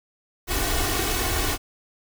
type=noise with comb filter; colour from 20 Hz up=pink; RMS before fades=-24 dBFS; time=0.47-1.58 s; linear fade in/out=50 ms; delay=2.7 ms; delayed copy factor=+0.85; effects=none